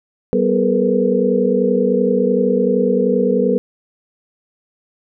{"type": "tone cluster", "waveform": "sine", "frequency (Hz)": [192.6, 246, 421.5, 464.2, 494.5], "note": ["G3", "B3", "G#4", "A#4", "B4"], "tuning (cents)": [-30, -7, 26, -7, 2], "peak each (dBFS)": -19, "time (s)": [0.33, 3.58], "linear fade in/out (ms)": 0, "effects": []}